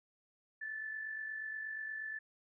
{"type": "tone with amplitude modulation", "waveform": "sine", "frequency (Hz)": 1750, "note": "A6", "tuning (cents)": -10, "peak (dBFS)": -37, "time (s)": [0.61, 2.19], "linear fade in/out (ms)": 10, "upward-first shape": "sine", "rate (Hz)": 48.4, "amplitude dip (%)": 50, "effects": []}